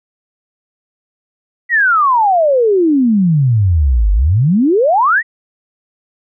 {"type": "exponential two-way sweep", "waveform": "sine", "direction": "down then up", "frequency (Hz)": [1975.5, 47.24, 1975.5], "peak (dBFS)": -8, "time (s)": [1.69, 5.23], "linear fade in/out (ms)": 50, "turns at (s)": 4.12, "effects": []}